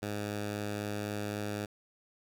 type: tone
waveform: 10% pulse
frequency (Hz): 103.83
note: G#2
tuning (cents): 0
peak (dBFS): -26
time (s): 0.02-1.66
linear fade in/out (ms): 10
effects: none